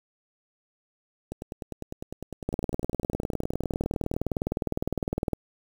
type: two click trains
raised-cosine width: 2 ms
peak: -21 / -13 dBFS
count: 29 / 57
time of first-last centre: 1.32-4.14 / 2.49-5.333 s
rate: 9.93 / 19.7 Hz
effects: 7-bit